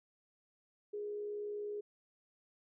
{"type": "tone with frequency modulation", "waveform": "sine", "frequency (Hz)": 415.3, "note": "G#4", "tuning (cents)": 0, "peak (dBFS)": -38, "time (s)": [0.93, 1.81], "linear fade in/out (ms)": 10, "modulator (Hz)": 61.6, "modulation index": 0.22, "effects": []}